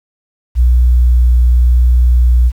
sine tone with vibrato, 60.9 Hz, B1, 24 cents flat, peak -4 dBFS, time 0.55-2.52 s, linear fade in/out 50 ms, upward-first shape triangle, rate 0.92 Hz, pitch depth 9 cents each way, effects tanh soft clip ceiling -2 dBFS + 7-bit

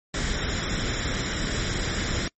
pink noise with comb filter, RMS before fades -27 dBFS, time 0.14-2.28 s, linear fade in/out 2 ms, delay 0.56 ms, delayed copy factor +0.5, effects noise-tail reverb RT60 0.1 s tail -25 dB re dry + MP3 32 kbps

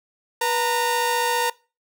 sawtooth tone pair together, 487.4 / 920 Hz, B4 / A#5, -23 / -23 cents, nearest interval major seventh, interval 1100 cents, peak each -21 / -18 dBFS, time 0.41-1.5 s, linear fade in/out 5 ms, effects noise-tail reverb RT60 0.3 s tail -21 dB re dry

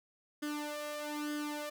sawtooth tone with flanger, 297.1 Hz, D4, 20 cents sharp, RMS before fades -39 dBFS, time 0.42-1.7 s, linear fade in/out 10 ms, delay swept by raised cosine 0.61 to 1.81 ms, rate 1.1 Hz, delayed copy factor +0.8, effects none

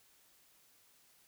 silence, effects white hiss -67 dBFS RMS until 1.27 s

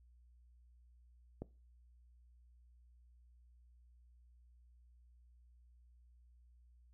click, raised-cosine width 2 ms, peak -29 dBFS, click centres 1.42 s, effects noise-tail reverb RT60 0.3 s tail -20 dB re dry + added 60 Hz sine -62 dBFS peak until 6.93 s

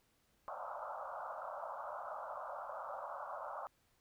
pink band-pass noise, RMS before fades -45 dBFS, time 0.48-3.67 s, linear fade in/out 0 ms, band 550 to 1400 Hz, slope 96 dB/octave, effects pink hiss -75 dBFS RMS until 4 s

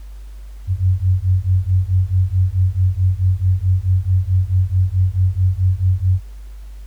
sine beating tone pair, 90.6 / 95.2 Hz, F#2 / F#2, -36 / +50 cents, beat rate 4.6 Hz, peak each -16 dBFS, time 0.67-6.21 s, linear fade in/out 50 ms, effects added 50 Hz sine -31 dBFS peak until 6.86 s + pink hiss -53 dBFS RMS until 6.86 s

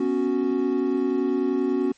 triangle chord, B suspended second, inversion none, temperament equal, 246.9 / 277.2 / 370 Hz, B3 / C#4 / F#4, 0 / 0 / 0 cents, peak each -25 / -22 / -22 dBFS, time 0-1.92 s, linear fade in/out 5 ms, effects white hiss -58 dBFS RMS until 1.97 s + MP3 32 kbps

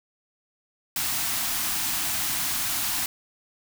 white band-stop noise, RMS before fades -27 dBFS, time 0.96-3.06 s, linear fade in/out 2 ms, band 350 to 640 Hz, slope 96 dB/octave, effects none

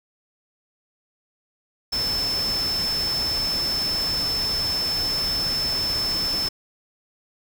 sine tone in noise, 5274 Hz, E8, in tune, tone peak -22 dBFS, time 1.92-6.49 s, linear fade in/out 10 ms, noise pink, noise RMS -32 dBFS, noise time 1.92-6.49 s, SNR +7 dB, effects none

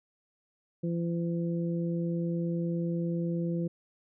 harmonic tone, 169.8 Hz, F3, 48 cents flat, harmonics 1 / 2 / 3, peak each -29 / -35 / -39 dBFS, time 0.83-3.68 s, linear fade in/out 10 ms, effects none

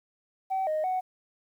sine tone with pitch steps, 764 / 620 / 743 Hz, G5 / D#5 / F#5, -45 / -6 / +7 cents, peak -24 dBFS, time 0.5-1.01 s, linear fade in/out 20 ms, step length 170 ms, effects tanh soft clip ceiling -23 dBFS + 10-bit

